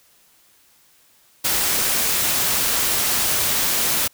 white noise, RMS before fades -20 dBFS, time 1.44-4.08 s, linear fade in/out 10 ms, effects white hiss -56 dBFS RMS until 4.13 s

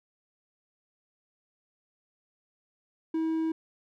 triangle tone, 321.9 Hz, E4, 41 cents flat, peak -24 dBFS, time 3.14-3.52 s, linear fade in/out 5 ms, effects none

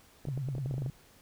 clicks, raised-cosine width 2 ms, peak -28 dBFS, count 12, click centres 0.253 / 0.286 / 0.376 / 0.487 / 0.552 / 0.582 / 0.66 / 0.711 / 0.741 / 0.781 / 0.821 / 0.862 s
sine tone with vibrato, 133.6 Hz, C3, 36 cents sharp, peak -32 dBFS, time 0.27-0.9 s, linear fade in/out 2 ms, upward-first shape sine, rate 10 Hz, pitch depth 140 cents each way
effects pink hiss -60 dBFS RMS until 1.21 s

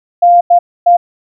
sine tone bursts at uneven times, 698.5 Hz, F5, in tune, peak -3 dBFS, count 3, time 0.22-0.41 / 0.5-0.59 / 0.86-0.97 s, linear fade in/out 10 ms, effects none

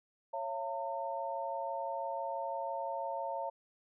sine tone cluster, 551 / 677 / 908 Hz, C#5 / E5 / A#5, -11 / +46 / -46 cents, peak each -40 / -40 / -38 dBFS, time 0.33-3.5 s, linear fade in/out 10 ms, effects none

